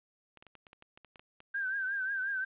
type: clicks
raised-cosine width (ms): 0.2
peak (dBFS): -34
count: 12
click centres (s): 0.373 / 0.425 / 0.467 / 0.553 / 0.668 / 0.731 / 0.824 / 0.975 / 1.047 / 1.158 / 1.195 / 1.404
type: tone with vibrato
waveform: sine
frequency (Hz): 1568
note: G6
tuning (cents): 0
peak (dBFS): -31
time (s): 1.54-2.45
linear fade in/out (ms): 10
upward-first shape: triangle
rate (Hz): 5.6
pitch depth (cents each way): 83
effects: resampled to 8000 Hz + 11-bit